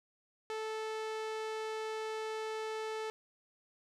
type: tone with low-pass filter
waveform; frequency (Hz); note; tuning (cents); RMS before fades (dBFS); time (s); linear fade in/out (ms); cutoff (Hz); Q
sawtooth; 437.8; A4; -9; -39; 0.5-3.1; 0; 6800; 0.52
effects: none